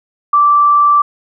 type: tone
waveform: sine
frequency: 1168 Hz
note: D6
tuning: 10 cents flat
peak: -6 dBFS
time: 0.33-1.02 s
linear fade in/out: 5 ms
effects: none